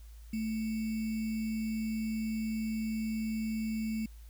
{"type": "tone with sample-and-hold", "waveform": "sine", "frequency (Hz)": 220, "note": "A3", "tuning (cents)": 0, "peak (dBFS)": -31, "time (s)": [0.33, 4.06], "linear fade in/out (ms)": 5, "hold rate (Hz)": 2450, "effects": ["added 55 Hz sine -47 dBFS peak until 4.29 s", "white hiss -64 dBFS RMS until 4.29 s"]}